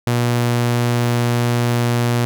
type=tone; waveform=sawtooth; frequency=119.9 Hz; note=A#2; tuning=49 cents sharp; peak=-11 dBFS; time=0.07-2.25 s; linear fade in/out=0 ms; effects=none